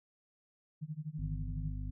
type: tone with tremolo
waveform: sine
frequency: 153.5 Hz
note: D#3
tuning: 23 cents flat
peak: -35 dBFS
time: 0.81-1.73 s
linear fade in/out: 20 ms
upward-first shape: sine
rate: 12 Hz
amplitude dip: 95%
type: harmonic tone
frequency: 50.4 Hz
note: G1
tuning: 49 cents sharp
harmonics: 1 / 2 / 3 / 5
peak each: -38 / -42 / -47 / -49 dBFS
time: 1.18-1.91 s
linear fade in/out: 10 ms
effects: none